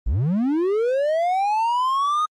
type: linear sweep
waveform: triangle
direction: up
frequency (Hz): 41.2 to 1253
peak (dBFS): -16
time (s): 0.06-2.26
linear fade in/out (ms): 10
effects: Opus 32 kbps